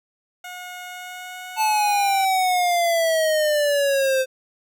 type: tone with pitch glide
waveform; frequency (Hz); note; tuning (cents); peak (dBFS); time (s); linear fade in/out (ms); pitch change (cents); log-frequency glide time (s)
15% pulse; 723 to 742.9; F#5 to F#5; -40 to +7; -27; 0.44-2.25; 5; +47; 0.85-2.11
type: exponential sweep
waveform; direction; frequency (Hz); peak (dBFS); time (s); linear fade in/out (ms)
square; down; 881 to 518; -18; 1.56-4.26; 50
effects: none